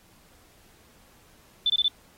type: tone bursts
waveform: sine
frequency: 3520 Hz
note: A7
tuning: in tune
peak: -19 dBFS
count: 4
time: 1.66-1.881 s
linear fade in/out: 2 ms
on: 38 ms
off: 23 ms
effects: pink hiss -58 dBFS RMS until 2.17 s + AAC 48 kbps

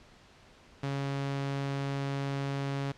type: tone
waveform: sawtooth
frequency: 138.7 Hz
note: C#3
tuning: 1 cent sharp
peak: -27 dBFS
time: 0.83-2.92 s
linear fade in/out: 5 ms
effects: pink hiss -57 dBFS RMS until 2.97 s + low-pass 5000 Hz 12 dB/octave

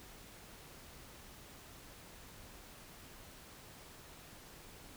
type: silence
effects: pink hiss -55 dBFS RMS until 4.96 s

